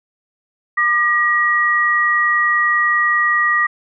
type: tone pair together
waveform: sine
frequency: 1200 / 1904.9 Hz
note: D6 / A#6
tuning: +37 / +37 cents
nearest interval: minor sixth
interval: 800 cents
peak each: -17 / -14 dBFS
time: 0.77-3.67 s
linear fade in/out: 10 ms
effects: none